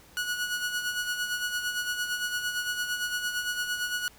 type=tone with tremolo; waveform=sawtooth; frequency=1462 Hz; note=F#6; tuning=21 cents flat; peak=-23 dBFS; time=0.17-4.08 s; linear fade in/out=0 ms; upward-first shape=sine; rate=8.8 Hz; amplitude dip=55%; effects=pink hiss -55 dBFS RMS until 4.18 s